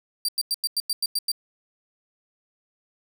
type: tone bursts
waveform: sawtooth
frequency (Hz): 4699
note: D8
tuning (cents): 0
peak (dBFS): -19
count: 9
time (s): 0.25-1.317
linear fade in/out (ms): 2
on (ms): 35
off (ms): 94
effects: none